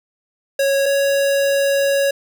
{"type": "tone pair in turn", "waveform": "square", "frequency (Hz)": [551, 555.8], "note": ["C#5", "C#5"], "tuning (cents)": [-11, 4], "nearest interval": "unison", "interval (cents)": 15, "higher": "second", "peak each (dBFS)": -15, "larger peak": "neither", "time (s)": [[0.59, 0.86], [0.86, 2.11]], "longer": "second", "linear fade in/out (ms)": 5, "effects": []}